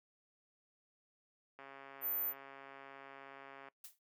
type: click train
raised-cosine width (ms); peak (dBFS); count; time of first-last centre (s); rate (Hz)
0.5; -37; 288; 1.59-3.685; 137
type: tone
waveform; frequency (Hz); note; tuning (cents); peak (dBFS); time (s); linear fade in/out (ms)
sine; 14230; A9; +18; -34; 2.01-2.34; 50
type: noise with exponential decay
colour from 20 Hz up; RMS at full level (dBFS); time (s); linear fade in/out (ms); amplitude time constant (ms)
blue; -46; 3.84-3.99; 5; 31
effects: noise-tail reverb RT60 0.1 s tail -21 dB re dry + high-pass 300 Hz 12 dB/octave